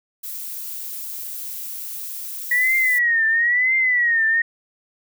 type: noise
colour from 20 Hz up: violet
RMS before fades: -31 dBFS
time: 0.23-2.99 s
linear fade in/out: 10 ms
type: tone with vibrato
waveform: sine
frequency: 1930 Hz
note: B6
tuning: 40 cents flat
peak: -15 dBFS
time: 2.51-4.42 s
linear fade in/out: 5 ms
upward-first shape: triangle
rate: 1 Hz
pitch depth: 150 cents each way
effects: none